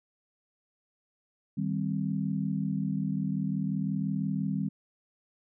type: chord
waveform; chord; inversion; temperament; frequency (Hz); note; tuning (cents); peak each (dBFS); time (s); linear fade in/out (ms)
sine; C minor; first; equal; 155.56 / 196 / 261.6; Eb3 / G3 / C4; 0 / 0 / 0; -32 / -30 / -35; 1.57-4.69; 10
effects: none